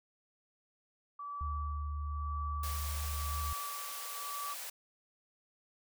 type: tone with tremolo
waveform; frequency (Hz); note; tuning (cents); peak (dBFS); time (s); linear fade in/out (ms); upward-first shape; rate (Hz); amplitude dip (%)
sine; 1153; D6; -32; -38; 1.19-4.54; 5; sine; 0.98; 65
type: tone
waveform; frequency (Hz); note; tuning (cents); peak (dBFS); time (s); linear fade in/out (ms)
sine; 73.6; D2; +4; -35; 1.41-3.53; 0
type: high-pass noise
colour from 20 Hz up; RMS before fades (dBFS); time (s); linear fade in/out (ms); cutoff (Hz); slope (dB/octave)
white; -43; 2.63-4.7; 5; 450; 96
effects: none